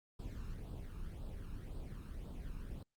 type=noise with flanger; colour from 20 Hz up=brown; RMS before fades=-45 dBFS; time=0.19-2.83 s; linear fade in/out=5 ms; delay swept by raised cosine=0.23 to 0.77 ms; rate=1.9 Hz; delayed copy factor=+0.65; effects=Opus 48 kbps